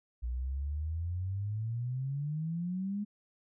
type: exponential sweep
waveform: sine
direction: up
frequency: 58.6 to 210 Hz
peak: -32 dBFS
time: 0.22-3.05 s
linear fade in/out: 20 ms
effects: none